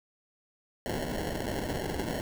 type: noise with sample-and-hold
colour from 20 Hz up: blue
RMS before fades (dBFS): -33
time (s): 0.86-2.21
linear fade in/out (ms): 0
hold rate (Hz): 1225
effects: none